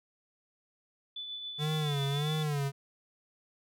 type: tone with tremolo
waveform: sine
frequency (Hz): 3484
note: A7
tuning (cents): -18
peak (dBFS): -36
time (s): 1.16-2.43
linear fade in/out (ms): 5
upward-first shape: triangle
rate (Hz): 7.2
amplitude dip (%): 40
type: tone with vibrato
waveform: square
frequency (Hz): 146.83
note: D3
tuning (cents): 0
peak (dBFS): -30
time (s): 1.58-2.72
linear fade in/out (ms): 50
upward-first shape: sine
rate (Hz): 1.6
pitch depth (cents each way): 100
effects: none